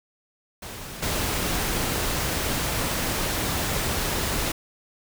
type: noise with level steps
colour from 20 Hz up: pink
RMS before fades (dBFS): -37 / -26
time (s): 0.62-4.52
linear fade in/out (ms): 5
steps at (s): 1.02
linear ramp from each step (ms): 10
effects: none